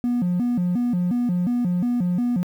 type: tone with vibrato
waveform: triangle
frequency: 207.8 Hz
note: G#3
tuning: 1 cent sharp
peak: -16 dBFS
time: 0.04-2.43 s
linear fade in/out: 0 ms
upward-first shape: square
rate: 2.8 Hz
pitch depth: 270 cents each way
effects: tanh soft clip ceiling -14 dBFS + 9-bit